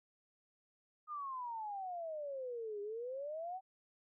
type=exponential two-way sweep; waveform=sine; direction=down then up; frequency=1242 to 402.6 to 773 Hz; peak=-40 dBFS; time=1.07-3.61 s; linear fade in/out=50 ms; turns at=2.81 s; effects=none